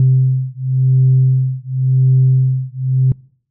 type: beating tone pair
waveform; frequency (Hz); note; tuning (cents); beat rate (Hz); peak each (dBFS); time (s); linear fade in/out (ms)
sine; 129.9 / 130.82; C3 / C3; -12 / 0; 0.92; -12; 0-3.12; 2
effects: noise-tail reverb RT60 0.6 s tail -26 dB re dry + tanh soft clip ceiling -3 dBFS